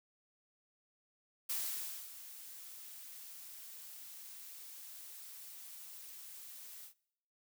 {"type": "noise with ADSR envelope", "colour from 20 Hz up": "blue", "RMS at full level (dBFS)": -37, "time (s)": [1.49, 6.94], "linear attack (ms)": 9, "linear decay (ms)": 580, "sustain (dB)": -14, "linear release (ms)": 98, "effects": ["noise-tail reverb RT60 0.8 s tail -24 dB re dry"]}